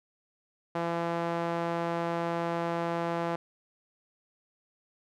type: tone with band-pass filter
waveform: sawtooth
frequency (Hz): 169.2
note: E3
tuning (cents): +45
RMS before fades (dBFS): -31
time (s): 0.75-3.36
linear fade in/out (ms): 5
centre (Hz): 770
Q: 0.99
effects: none